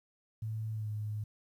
sine tone with pitch glide, 110 to 106.25 Hz, A2 to G#2, 0 to +40 cents, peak -34 dBFS, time 0.42-1.24 s, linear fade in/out 5 ms, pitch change -60 cents, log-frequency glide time 0.72-0.89 s, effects 11-bit

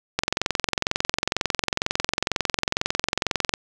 click train, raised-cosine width 0.2 ms, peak -3 dBFS, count 75, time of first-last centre 0.19-3.538 s, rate 22.1 Hz, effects none

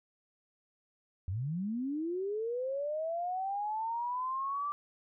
sine linear sweep, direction up, 83.8 to 1174.7 Hz, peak -32 dBFS, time 1.28-4.72 s, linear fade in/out 0 ms, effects none

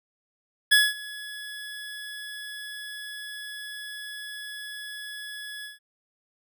25% pulse tone with ADSR envelope, 1693 Hz, G#6, 33 cents sharp, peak -10 dBFS, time 0.71-5.79 s, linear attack 15 ms, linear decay 210 ms, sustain -22 dB, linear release 150 ms, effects none

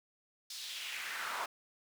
brown noise with high-pass filter sweep, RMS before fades -41 dBFS, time 0.5-1.46 s, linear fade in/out 5 ms, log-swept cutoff 4800 to 1000 Hz, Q 2.2, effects none

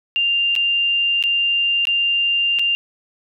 sine tone with dropouts, 2792 Hz, F7, 1 cent flat, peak -15 dBFS, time 0.16-2.75 s, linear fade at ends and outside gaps 0 ms, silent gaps 0.553-0.562 / 1.226-1.238 / 1.853-1.871 / 2.588-2.594 s, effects none

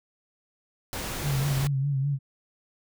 pink noise, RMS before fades -33 dBFS, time 0.93-1.67 s, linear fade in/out 0 ms
sine tone with vibrato, 138.59 Hz, C#3, in tune, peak -23 dBFS, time 1.22-2.19 s, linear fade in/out 50 ms, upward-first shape sine, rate 4.9 Hz, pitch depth 67 cents each way
effects none

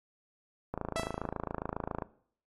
click train, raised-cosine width 1 ms, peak -20 dBFS, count 36, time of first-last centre 0.74-2.022 s, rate 27.3 Hz
sawtooth tone with exponential decay, 659 Hz, E5, 1 cent flat, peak -27 dBFS, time 0.96-1.28 s, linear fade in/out 2 ms, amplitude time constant 69 ms
effects noise-tail reverb RT60 0.6 s tail -19 dB re dry + AAC 32 kbps

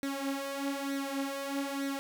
sawtooth tone with flanger, 276.3 Hz, C#4, 6 cents flat, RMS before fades -35 dBFS, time 0.03-1.99 s, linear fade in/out 0 ms, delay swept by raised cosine 0.5 to 5.6 ms, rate 1.1 Hz, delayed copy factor +0.7, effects none

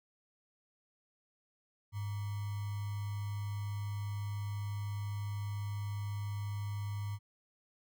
sine tone with sample-and-hold, 102.1 Hz, G#2, 29 cents flat, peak -35 dBFS, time 1.92-7.19 s, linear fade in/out 50 ms, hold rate 1050 Hz, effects none

